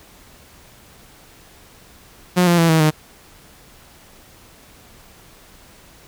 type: tone with pitch steps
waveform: sawtooth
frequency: 179.4 / 172.79 / 166.42 / 160.29 / 154.38 Hz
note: F3 / F3 / E3 / E3 / D#3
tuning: +47 / -18 / +17 / -48 / -13 cents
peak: -8 dBFS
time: 2.36-2.91 s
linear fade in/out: 20 ms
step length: 110 ms
effects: pink hiss -47 dBFS RMS until 6.07 s